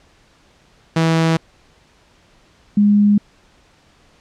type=tone pair in turn; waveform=sawtooth / sine; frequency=163 / 205.8 Hz; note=E3 / G#3; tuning=-19 / -16 cents; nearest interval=major third; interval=403 cents; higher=second; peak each=-9 dBFS; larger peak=neither; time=0.96-1.37 / 2.77-3.18 s; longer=neither; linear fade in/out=5 ms; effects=pink hiss -53 dBFS RMS until 4.2 s + low-pass 6000 Hz 12 dB/octave